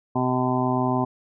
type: harmonic tone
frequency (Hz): 127.1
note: C3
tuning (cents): -50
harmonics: 1 / 2 / 3 / 5 / 6 / 7 / 8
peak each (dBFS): -27 / -24 / -29 / -30 / -29 / -30 / -29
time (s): 0.15-1.05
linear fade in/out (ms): 10
effects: none